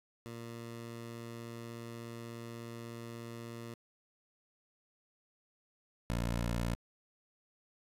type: tone pair in turn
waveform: 15% pulse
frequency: 116.54 / 58.4 Hz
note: A#2 / A#1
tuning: 0 / +4 cents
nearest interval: octave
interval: 1196 cents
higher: first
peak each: -37 / -26 dBFS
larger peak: second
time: 0.26-3.74 / 6.1-6.75 s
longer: first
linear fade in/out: 0 ms
effects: resampled to 32000 Hz + 10-bit